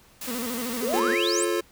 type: noise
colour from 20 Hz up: white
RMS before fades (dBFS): -35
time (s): 0.21-1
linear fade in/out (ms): 5
type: tone with vibrato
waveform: 30% pulse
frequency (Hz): 240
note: B3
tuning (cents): -49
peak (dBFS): -27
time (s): 0.27-1.15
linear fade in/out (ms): 10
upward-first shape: square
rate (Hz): 13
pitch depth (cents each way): 85
type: exponential sweep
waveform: sine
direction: up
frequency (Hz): 392 to 9397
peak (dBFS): -25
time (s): 0.82-1.45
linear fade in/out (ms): 10
type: chord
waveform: square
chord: F augmented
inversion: none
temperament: just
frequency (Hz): 349.2 / 436.5 / 545.7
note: F4 / A4 / C#5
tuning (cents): 0 / -14 / -27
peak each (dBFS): -26 / -29 / -32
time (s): 0.93-1.61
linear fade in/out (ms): 10
effects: pink hiss -56 dBFS RMS until 1.71 s